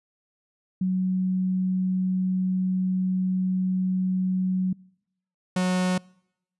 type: tone pair in turn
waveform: sine / 45% pulse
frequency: 185.7 / 183.04 Hz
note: F#3 / F#3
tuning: +7 / -18 cents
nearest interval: unison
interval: 25 cents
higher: first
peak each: -21 dBFS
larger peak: neither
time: 0.81-4.73 / 5.56-5.98 s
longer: first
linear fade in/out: 5 ms
effects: noise-tail reverb RT60 0.8 s tail -26 dB re dry + resampled to 24000 Hz